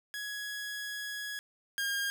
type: tone pair in turn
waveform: sawtooth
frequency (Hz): 1672 / 1617.8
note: G#6 / G#6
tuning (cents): +11 / -46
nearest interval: minor second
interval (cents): 57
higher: first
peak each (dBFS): -33 / -27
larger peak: second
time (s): 0.14-1.39 / 1.78-2.1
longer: first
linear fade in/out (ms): 0
effects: none